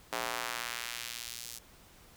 square tone with high-pass filter sweep, 59.1 Hz, A#1, 24 cents sharp, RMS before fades -39 dBFS, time 0.12-1.59 s, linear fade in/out 10 ms, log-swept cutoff 660 to 6000 Hz, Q 0.84, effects pink hiss -58 dBFS RMS until 2.16 s

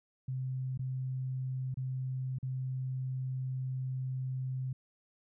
sine tone with dropouts, 130 Hz, C3, 11 cents flat, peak -33 dBFS, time 0.28-4.73 s, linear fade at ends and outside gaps 5 ms, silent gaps 0.776-0.792 / 1.743-1.771 / 2.386-2.428 s, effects none

